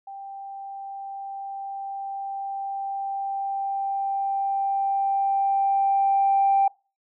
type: tone with level ramp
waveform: sine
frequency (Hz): 787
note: G5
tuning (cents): +7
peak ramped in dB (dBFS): -35 to -15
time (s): 0.07-6.68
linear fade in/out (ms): 5
effects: noise-tail reverb RT60 0.3 s tail -23 dB re dry + tanh soft clip ceiling -11 dBFS